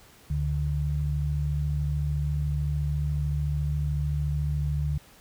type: tone pair together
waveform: sine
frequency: 72.4 / 146.23 Hz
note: D2 / D3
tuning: -24 / -7 cents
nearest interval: octave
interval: 1217 cents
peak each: -27 dBFS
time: 0.3-4.98 s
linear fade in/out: 5 ms
effects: pink hiss -54 dBFS RMS until 5.2 s